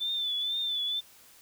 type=tone with vibrato; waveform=sine; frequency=3520 Hz; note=A7; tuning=in tune; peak=-28 dBFS; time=0-1.01 s; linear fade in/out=20 ms; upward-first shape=triangle; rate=2.1 Hz; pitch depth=66 cents each way; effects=white hiss -56 dBFS RMS until 1.41 s